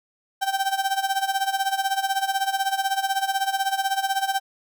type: tone with tremolo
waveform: 35% pulse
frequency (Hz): 779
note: G5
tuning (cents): -11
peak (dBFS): -17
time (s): 0.41-4.4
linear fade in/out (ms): 20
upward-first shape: sine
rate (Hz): 16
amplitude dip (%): 80
effects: none